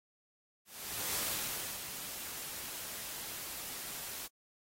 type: noise with ADSR envelope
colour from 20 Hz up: white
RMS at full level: -35 dBFS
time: 0.65-4.28 s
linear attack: 510 ms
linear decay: 630 ms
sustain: -8 dB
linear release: 23 ms
effects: AAC 48 kbps